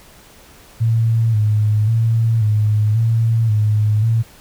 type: tone with vibrato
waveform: sine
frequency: 110 Hz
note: A2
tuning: in tune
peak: -12 dBFS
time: 0.8-4.23 s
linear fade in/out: 20 ms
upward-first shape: square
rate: 0.93 Hz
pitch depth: 58 cents each way
effects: pink hiss -45 dBFS RMS until 4.4 s